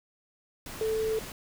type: tone in noise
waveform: sine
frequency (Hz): 440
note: A4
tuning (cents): 0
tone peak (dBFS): -26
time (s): 0.81-1.19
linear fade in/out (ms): 2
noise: pink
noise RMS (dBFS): -41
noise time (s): 0.66-1.32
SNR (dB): +12
effects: none